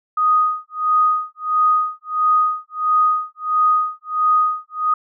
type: tone with tremolo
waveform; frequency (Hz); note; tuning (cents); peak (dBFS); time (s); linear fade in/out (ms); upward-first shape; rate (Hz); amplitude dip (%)
sine; 1244.5; D#6; 0; -11; 0.17-4.94; 5; sine; 1.5; 100
effects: none